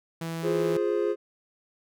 sawtooth tone, 164.81 Hz, E3, in tune, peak -27 dBFS, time 0.21-0.77 s, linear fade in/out 5 ms
triangle chord, F minor, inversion none, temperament equal, 349.2 / 415.3 / 523.3 Hz, F4 / Ab4 / C5, 0 / 0 / 0 cents, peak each -26 / -24 / -29 dBFS, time 0.42-1.16 s, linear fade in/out 50 ms
effects none

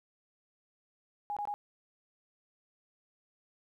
sine tone bursts, 825 Hz, G#5, 12 cents flat, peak -33 dBFS, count 3, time 1.3-1.54 s, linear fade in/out 0 ms, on 66 ms, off 21 ms, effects 12-bit

